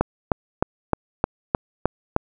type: click train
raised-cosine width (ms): 1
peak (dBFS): -3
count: 8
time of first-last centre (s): 0.01-2.164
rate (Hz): 3.25
effects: none